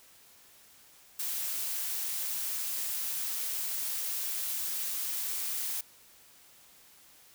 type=noise; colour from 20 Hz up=blue; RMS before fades=-34 dBFS; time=1.19-5.81 s; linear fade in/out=5 ms; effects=white hiss -58 dBFS RMS until 7.34 s